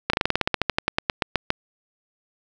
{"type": "slowing click train", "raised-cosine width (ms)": 0.3, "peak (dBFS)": -3, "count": 19, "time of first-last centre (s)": [0.1, 1.504], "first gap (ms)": 34, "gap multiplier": 1.09, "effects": []}